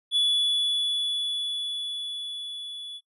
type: tone with level ramp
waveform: triangle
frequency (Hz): 3424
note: A7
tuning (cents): -48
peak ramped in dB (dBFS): -18 to -35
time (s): 0.11-3.01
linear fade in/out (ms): 50
effects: noise-tail reverb RT60 0.1 s tail -22 dB re dry + resampled to 32000 Hz